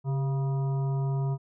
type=harmonic tone with a mistuned harmonic; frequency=137.4 Hz; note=C#3; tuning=15 cents flat; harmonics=1 / 3 / 5 / 7 / 9; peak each=-25 / -39 / -43 / -43 / -51 dBFS; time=0.04-1.38 s; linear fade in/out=50 ms; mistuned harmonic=3; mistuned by=-69 cents; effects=none

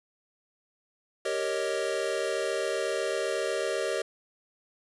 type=chord; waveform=square; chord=Eb dominant seventh; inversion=first; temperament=equal; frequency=392 / 466.2 / 554.4 / 622.3 Hz; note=G4 / Bb4 / Db5 / Eb5; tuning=0 / 0 / 0 / 0 cents; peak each=-34 dBFS; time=1.25-4.02 s; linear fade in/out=5 ms; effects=resampled to 24000 Hz + 9-bit

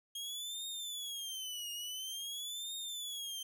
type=tone with vibrato; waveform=sawtooth; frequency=3245 Hz; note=G#7; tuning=41 cents flat; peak=-37 dBFS; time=0.15-3.43 s; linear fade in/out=5 ms; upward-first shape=triangle; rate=0.48 Hz; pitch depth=230 cents each way; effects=none

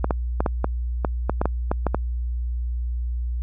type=clicks; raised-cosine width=1 ms; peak=-7 dBFS; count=12; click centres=0.044 / 0.108 / 0.405 / 0.462 / 0.644 / 1.048 / 1.296 / 1.415 / 1.456 / 1.715 / 1.867 / 1.946 s; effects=added 60 Hz sine -23 dBFS peak until 3.42 s

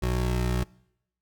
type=tone pair together; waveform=25% pulse; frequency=61.4 / 183.99 Hz; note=B1 / F#3; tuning=-9 / -9 cents; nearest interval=octave + perfect fifth; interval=1900 cents; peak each=-21 / -30 dBFS; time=0.02-0.64 s; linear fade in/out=10 ms; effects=noise-tail reverb RT60 0.8 s tail -24 dB re dry

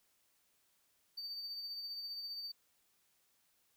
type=tone with tremolo; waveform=triangle; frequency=4600 Hz; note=D8; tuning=37 cents flat; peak=-39 dBFS; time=1.17-2.52 s; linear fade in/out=10 ms; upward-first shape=sine; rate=15 Hz; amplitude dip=35%; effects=white hiss -75 dBFS RMS until 3.76 s

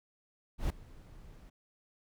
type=noise with ADSR envelope; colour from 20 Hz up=brown; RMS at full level=-29 dBFS; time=0.58-1.5 s; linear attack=120 ms; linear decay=4 ms; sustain=-23 dB; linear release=9 ms; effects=none

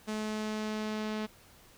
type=tone with low-pass filter sweep; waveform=sawtooth; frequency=215 Hz; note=A3; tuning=40 cents flat; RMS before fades=-35 dBFS; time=0.07-1.27 s; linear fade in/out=20 ms; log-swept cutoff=8100 to 4300 Hz; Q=1; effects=pink hiss -58 dBFS RMS until 1.77 s

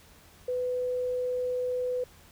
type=tone; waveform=sine; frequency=499.4 Hz; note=B4; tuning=19 cents sharp; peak=-27 dBFS; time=0.48-2.04 s; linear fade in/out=5 ms; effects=added 82 Hz sine -60 dBFS peak until 2.31 s + pink hiss -56 dBFS RMS until 2.31 s

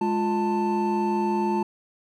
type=tone cluster; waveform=triangle; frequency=209.1 / 350.1 / 887 Hz; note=G#3 / F4 / A5; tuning=+12 / +4 / +14 cents; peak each=-24 dBFS; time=0.01-1.63 s; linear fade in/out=5 ms; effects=none

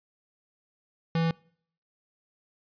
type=tone; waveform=square; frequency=164.81 Hz; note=E3; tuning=in tune; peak=-24 dBFS; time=1.15-1.31 s; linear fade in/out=2 ms; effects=noise-tail reverb RT60 0.6 s tail -25 dB re dry + resampled to 11025 Hz

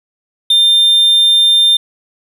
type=tone; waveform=triangle; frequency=3600 Hz; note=A7; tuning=39 cents sharp; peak=-5 dBFS; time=0.5-1.77 s; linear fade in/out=5 ms; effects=none

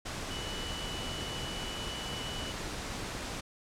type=tone in noise; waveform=sine; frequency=2960 Hz; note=F#7; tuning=in tune; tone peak=-41 dBFS; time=0.3-2.52 s; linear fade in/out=10 ms; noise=pink; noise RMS=-38 dBFS; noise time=0.05-3.41 s; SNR=-6 dB; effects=low-pass 8000 Hz 12 dB/octave

